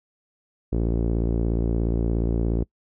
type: tone with low-pass filter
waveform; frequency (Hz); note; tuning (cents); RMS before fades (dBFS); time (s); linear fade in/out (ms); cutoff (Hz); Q
sawtooth; 57; A#1; -38; -23; 0.72-2.64; 10; 380; 1.9
effects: noise-tail reverb RT60 0.1 s tail -25 dB re dry